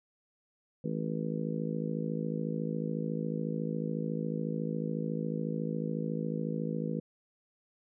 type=harmonic tone; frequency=54 Hz; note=A1; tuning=32 cents flat; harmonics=3 / 4 / 5 / 6 / 7 / 8 / 9; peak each=-35 / -36 / -40 / -44 / -44 / -44 / -40 dBFS; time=0.84-7 s; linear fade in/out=5 ms; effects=none